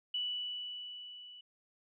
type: tone with level ramp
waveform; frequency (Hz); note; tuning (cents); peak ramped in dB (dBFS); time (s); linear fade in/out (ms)
sine; 2960; F#7; 0; -32 to -50; 0.14-1.41; 5
effects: none